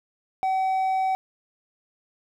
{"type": "tone with hard clipping", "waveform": "sine", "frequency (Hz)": 760, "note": "F#5", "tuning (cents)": 46, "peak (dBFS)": -22, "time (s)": [0.43, 1.15], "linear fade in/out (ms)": 0, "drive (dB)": 3, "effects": []}